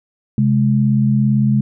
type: tone pair together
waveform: sine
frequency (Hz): 132.19 / 210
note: C3 / G#3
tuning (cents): +18 / +19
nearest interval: minor sixth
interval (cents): 801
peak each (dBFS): -14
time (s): 0.38-1.61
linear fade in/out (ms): 2
effects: none